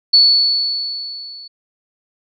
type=tone with level ramp; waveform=sine; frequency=4435 Hz; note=C#8; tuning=in tune; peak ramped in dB=-5 to -33 dBFS; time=0.13-1.48 s; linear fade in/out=10 ms; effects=none